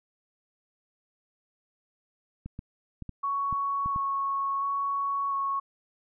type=clicks; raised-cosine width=5 ms; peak=-25 dBFS; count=7; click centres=2.46 / 2.591 / 3.023 / 3.093 / 3.527 / 3.86 / 3.961 s
type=tone with vibrato; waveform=sine; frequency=1108.7 Hz; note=C#6; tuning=in tune; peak=-26 dBFS; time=3.23-5.6 s; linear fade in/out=10 ms; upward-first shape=square; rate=0.72 Hz; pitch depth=9 cents each way
effects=none

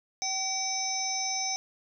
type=harmonic tone; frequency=763 Hz; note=G5; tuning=47 cents flat; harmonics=1 / 3 / 5 / 7 / 8; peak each=-35 / -38 / -44 / -33 / -32 dBFS; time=0.22-1.56 s; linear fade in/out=0 ms; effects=none

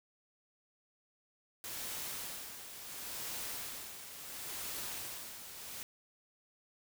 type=noise with tremolo; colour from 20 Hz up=white; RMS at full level=-41 dBFS; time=1.64-5.83 s; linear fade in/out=0 ms; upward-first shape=sine; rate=0.72 Hz; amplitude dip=60%; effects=none

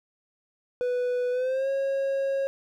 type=tone with pitch glide; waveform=triangle; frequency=494.3 to 545.3 Hz; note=B4 to C#5; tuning=+1 to -29 cents; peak=-22 dBFS; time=0.81-2.47 s; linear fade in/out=0 ms; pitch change=+170 cents; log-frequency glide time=1.31-1.69 s; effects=none

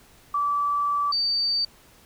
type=tone pair in turn; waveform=sine; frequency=1157 / 4608 Hz; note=D6 / D8; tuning=-26 / -34 cents; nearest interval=2 octaves; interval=2392 cents; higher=second; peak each=-21 dBFS; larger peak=neither; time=0.34-1.12 / 1.12-1.65 s; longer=first; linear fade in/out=5 ms; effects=pink hiss -54 dBFS RMS until 2.05 s

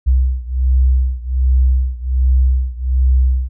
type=beating tone pair; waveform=sine; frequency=63.6 / 64.9 Hz; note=C2 / C2; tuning=-48 / -13 cents; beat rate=1.3 Hz; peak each=-13 / -15 dBFS; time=0.06-3.49 s; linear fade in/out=20 ms; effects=none

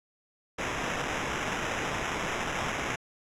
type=noise with sample-and-hold; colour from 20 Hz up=violet; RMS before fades=-32 dBFS; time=0.58-2.96 s; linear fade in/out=10 ms; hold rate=4410 Hz; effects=low-pass 7000 Hz 12 dB/octave

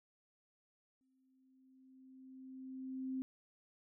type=tone with exponential growth; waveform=sine; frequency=261.6 Hz; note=C4; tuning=in tune; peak=-36 dBFS; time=1.01-3.22 s; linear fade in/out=0 ms; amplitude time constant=480 ms; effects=none

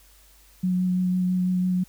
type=tone with vibrato; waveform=sine; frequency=182.5 Hz; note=F#3; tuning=24 cents flat; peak=-20 dBFS; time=0.63-1.84 s; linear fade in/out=10 ms; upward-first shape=sine; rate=6 Hz; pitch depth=12 cents each way; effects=added 50 Hz sine -55 dBFS peak until 1.88 s + white hiss -56 dBFS RMS until 1.88 s

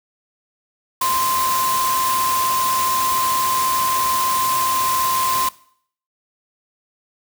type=tone in noise; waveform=sine; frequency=1041 Hz; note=C6; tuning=9 cents flat; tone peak=-18 dBFS; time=1.01-5.49 s; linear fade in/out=5 ms; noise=white; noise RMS=-24 dBFS; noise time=1.01-5.49 s; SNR=+3 dB; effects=noise-tail reverb RT60 0.6 s tail -20 dB re dry

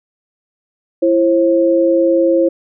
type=tone pair together; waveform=sine; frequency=335.3 / 534.4 Hz; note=E4 / C5; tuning=+30 / +36 cents; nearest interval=minor sixth; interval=806 cents; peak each=-12 dBFS; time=1.02-2.49 s; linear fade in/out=10 ms; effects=none

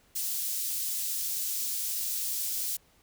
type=high-pass noise; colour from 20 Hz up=white; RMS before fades=-32 dBFS; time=0.15-2.77 s; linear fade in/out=10 ms; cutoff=5100 Hz; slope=12 dB/octave; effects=pink hiss -64 dBFS RMS until 3.02 s

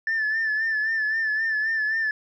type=tone with vibrato; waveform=sine; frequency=1760 Hz; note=A6; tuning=in tune; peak=-20 dBFS; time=0.07-2.11 s; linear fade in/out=2 ms; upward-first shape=sine; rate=3.8 Hz; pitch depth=49 cents each way; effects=tanh soft clip ceiling -19 dBFS

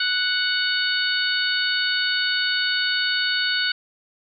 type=harmonic tone; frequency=740 Hz; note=F#5; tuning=in tune; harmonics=2 / 3 / 4 / 5 / 6; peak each=-23 / -32 / -27 / -28 / -26 dBFS; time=0-3.72 s; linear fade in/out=5 ms; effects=none

